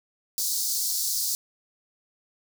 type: high-pass noise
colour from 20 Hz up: pink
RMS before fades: -27 dBFS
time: 0.38-1.35 s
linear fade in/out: 0 ms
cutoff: 4400 Hz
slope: 48 dB/octave
effects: none